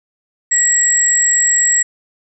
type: tone pair together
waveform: sine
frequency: 1918 / 7672 Hz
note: A#6 / A#8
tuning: +49 / +49 cents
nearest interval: 2 octaves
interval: 2400 cents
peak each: -17 / -11 dBFS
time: 0.51-1.83 s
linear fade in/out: 10 ms
effects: none